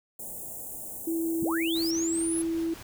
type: band-stop noise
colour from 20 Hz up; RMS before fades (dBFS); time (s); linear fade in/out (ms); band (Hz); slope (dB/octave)
white; -39; 0.19-1.91; 5; 810 to 7400; 48
type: tone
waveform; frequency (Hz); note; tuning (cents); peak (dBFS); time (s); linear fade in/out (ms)
sine; 329.6; E4; 0; -26; 1.07-2.74; 5
type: linear sweep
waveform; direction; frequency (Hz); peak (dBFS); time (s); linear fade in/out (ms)
sine; up; 50.6 to 11020; -30; 1.42-2.42; 5
type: noise with tremolo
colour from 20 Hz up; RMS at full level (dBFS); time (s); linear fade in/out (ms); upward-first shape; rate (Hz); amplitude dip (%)
pink; -45; 1.75-2.83; 5; sine; 5; 30
effects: none